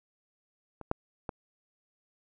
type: clicks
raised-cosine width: 1 ms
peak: -28 / -13 / -20 dBFS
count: 3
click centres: 0.813 / 0.914 / 1.292 s
effects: none